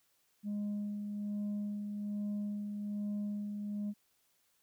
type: tone with tremolo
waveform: sine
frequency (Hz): 206.3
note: G#3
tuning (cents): -11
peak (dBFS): -31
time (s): 0.43-3.94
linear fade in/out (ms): 50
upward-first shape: sine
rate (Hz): 1.2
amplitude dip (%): 45
effects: tanh soft clip ceiling -33 dBFS + white hiss -74 dBFS RMS until 4.62 s